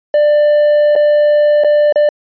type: tone with dropouts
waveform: triangle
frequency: 593 Hz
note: D5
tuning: 17 cents sharp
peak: -5 dBFS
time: 0.14-2.09 s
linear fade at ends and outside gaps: 2 ms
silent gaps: 0.954-0.961 / 1.637-1.645 / 1.925-1.958 s
effects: resampled to 11025 Hz